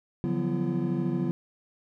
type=tone cluster; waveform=triangle; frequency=143.1 / 172.4 / 185.6 / 247.3 / 339.1 Hz; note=D3 / F3 / F#3 / B3 / E4; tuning=-45 / -22 / +6 / +3 / +49 cents; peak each=-30 dBFS; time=0.24-1.31 s; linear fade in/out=0 ms; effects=none